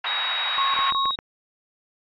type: band-pass noise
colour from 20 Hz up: pink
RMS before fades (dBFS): -29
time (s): 0.04-0.91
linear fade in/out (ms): 5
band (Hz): 900 to 2900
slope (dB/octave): 24
type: tone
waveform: sine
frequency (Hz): 3800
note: A#7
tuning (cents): +33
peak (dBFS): -25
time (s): 0.06-1.16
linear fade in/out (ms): 10
type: tone bursts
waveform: sine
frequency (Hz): 1091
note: C#6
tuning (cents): -28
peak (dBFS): -21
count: 3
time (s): 0.58-1.108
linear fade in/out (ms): 0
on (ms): 160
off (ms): 24
type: click train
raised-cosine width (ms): 0.5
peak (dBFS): -18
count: 4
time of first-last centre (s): 0.79-1.189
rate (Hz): 7.52
effects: resampled to 11025 Hz